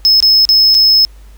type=tone with dropouts; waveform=triangle; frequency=5190 Hz; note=E8; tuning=28 cents flat; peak=-4 dBFS; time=0.05-1.05 s; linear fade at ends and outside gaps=0 ms; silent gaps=0.203-0.226 / 0.452-0.49 / 0.744-0.749 s; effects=added 50 Hz sine -34 dBFS peak until 1.37 s + pink hiss -49 dBFS RMS until 1.37 s